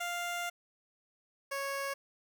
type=tone pair in turn; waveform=15% pulse; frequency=698.5 / 552.6 Hz; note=F5 / C#5; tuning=0 / -6 cents; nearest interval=major third; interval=406 cents; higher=first; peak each=-28 dBFS; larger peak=neither; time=0-0.5 / 1.51-1.94 s; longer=first; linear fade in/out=10 ms; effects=none